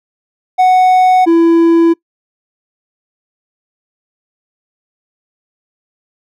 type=tone pair in turn; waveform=triangle; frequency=740 / 333.7 Hz; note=F#5 / E4; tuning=0 / +21 cents; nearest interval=octave + major second; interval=1379 cents; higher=first; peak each=-3 dBFS; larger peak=neither; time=0.58-1.26 / 1.26-1.94 s; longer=neither; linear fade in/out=20 ms; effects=noise-tail reverb RT60 0.1 s tail -22 dB re dry